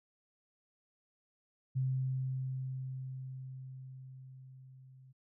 sine tone with level ramp, 130.81 Hz, C3, in tune, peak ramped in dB -29 to -55 dBFS, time 1.75-5.13 s, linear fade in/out 20 ms, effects none

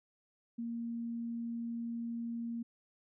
sine tone, 233.1 Hz, A#3, in tune, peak -36 dBFS, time 0.58-2.63 s, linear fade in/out 10 ms, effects none

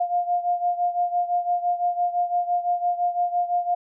sine beating tone pair, 704 / 709.9 Hz, F5 / F5, +14 / +28 cents, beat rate 5.9 Hz, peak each -22 / -26 dBFS, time 0-3.75 s, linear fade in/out 10 ms, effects none

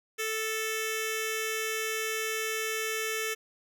10% pulse tone with notch filter, 440 Hz, A4, in tune, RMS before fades -32 dBFS, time 0.18-3.35 s, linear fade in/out 20 ms, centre 900 Hz, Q 0.73, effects none

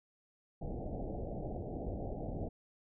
pink low-pass noise, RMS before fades -40 dBFS, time 0.61-2.49 s, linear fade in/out 10 ms, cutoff 780 Hz, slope 96 dB/octave, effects none

